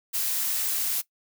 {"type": "noise", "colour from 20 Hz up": "blue", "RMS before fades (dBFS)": -27, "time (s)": [0.13, 1.02], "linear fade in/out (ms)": 20, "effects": ["noise-tail reverb RT60 0.1 s tail -19 dB re dry"]}